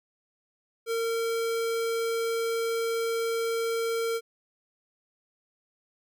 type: tone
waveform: square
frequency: 457.9 Hz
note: A#4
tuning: 31 cents flat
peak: -27 dBFS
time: 0.86-4.21 s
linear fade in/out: 50 ms
effects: none